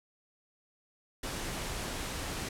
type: noise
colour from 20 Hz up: pink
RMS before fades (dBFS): -37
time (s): 1.23-2.49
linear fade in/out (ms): 5
effects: low-pass 11000 Hz 12 dB/octave